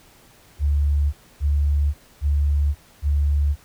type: tone bursts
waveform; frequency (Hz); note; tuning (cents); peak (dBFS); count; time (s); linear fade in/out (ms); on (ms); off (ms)
sine; 72.3; D2; -27; -16; 4; 0.59-3.56; 50; 540; 270
effects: pink hiss -52 dBFS RMS until 3.64 s